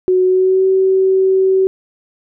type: tone with pitch glide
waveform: sine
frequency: 369 to 380.3 Hz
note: F#4 to F#4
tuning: -5 to +48 cents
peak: -9 dBFS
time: 0.08-1.67 s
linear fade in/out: 0 ms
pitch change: +53 cents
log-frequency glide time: 0.24-0.66 s
effects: none